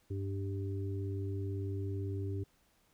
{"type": "harmonic tone", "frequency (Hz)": 98, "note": "G2", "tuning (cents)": 0, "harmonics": [1, 3, 4], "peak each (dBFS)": [-35, -44, -43], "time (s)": [0.1, 2.44], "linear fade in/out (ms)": 10, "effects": ["pink hiss -71 dBFS RMS until 2.93 s"]}